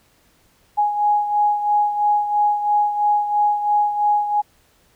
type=beating tone pair; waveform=sine; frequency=830.6 / 833.6 Hz; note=G#5 / G#5; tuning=0 / +6 cents; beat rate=3 Hz; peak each=-16 / -23 dBFS; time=0.77-4.42 s; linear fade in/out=20 ms; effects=pink hiss -58 dBFS RMS until 4.95 s